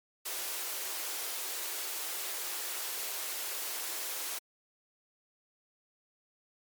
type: high-pass noise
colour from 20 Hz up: white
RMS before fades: -37 dBFS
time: 0.25-4.39 s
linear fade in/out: 10 ms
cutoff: 320 Hz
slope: 48 dB/octave
effects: MP3 96 kbps